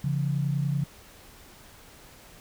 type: tone pair together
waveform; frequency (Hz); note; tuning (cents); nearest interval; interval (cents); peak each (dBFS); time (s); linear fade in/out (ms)
sine; 139.55 / 170; C#3 / F3; +12 / -46; minor third; 342; -25 / -30; 0.04-0.84; 5
effects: pink hiss -51 dBFS RMS until 2.4 s